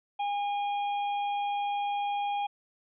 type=harmonic tone; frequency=814 Hz; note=G#5; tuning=35 cents flat; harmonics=1 / 3 / 4; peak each=-28 / -43 / -44 dBFS; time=0.19-2.47 s; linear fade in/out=10 ms; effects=none